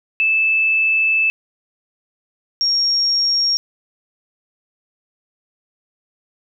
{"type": "tone pair in turn", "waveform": "sine", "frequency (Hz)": [2627, 5566], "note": ["E7", "F8"], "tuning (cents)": [-7, -7], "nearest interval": "octave + minor second", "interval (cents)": 1300, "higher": "second", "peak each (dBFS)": [-13, -14], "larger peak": "first", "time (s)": [[0.2, 1.3], [2.61, 3.57]], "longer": "first", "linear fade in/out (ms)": 0, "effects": []}